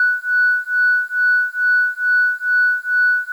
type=beating tone pair; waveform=sine; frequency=1478 / 1480.3 Hz; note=F#6 / F#6; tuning=-2 / 0 cents; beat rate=2.3 Hz; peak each=-16 dBFS; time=0-3.32 s; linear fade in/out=2 ms; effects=tanh soft clip ceiling -6 dBFS + 8-bit